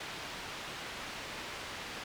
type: low-pass noise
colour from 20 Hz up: white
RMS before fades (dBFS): -43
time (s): 0-2.04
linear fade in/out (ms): 5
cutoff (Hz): 3200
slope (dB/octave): 12
effects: none